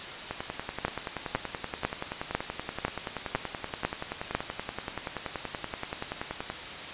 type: two click trains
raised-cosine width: 0.5 ms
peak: -10 / -17 dBFS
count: 8 / 66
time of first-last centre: 0.85-4.35 / 0.31-6.5 s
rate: 2 / 10.5 Hz
effects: white hiss -38 dBFS RMS until 6.93 s + resampled to 8000 Hz